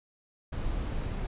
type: noise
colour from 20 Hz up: brown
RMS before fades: -32 dBFS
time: 0.52-1.27 s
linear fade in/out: 10 ms
effects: resampled to 8000 Hz